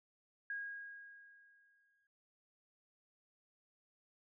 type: tone with exponential decay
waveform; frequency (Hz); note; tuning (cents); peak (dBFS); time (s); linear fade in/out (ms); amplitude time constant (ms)
sine; 1637; G#6; -25; -38; 0.5-2.07; 2; 340
effects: none